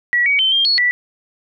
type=tone with pitch steps; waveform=sine; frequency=1933 / 2258 / 3086 / 3197 / 4362 / 1962 Hz; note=B6 / C#7 / G7 / G7 / C#8 / B6; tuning=-38 / +31 / -28 / +33 / -29 / -12 cents; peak=-12 dBFS; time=0.13-0.91 s; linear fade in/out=0 ms; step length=130 ms; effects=none